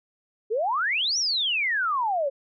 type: exponential two-way sweep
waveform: sine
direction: up then down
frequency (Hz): 407.6 to 5920 to 529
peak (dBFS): -22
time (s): 0.5-2.3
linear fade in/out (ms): 20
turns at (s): 1.18
effects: none